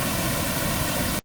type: noise with comb filter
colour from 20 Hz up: pink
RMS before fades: -24 dBFS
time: 0-1.19 s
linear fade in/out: 0 ms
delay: 2.4 ms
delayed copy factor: -0.9
effects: Opus 24 kbps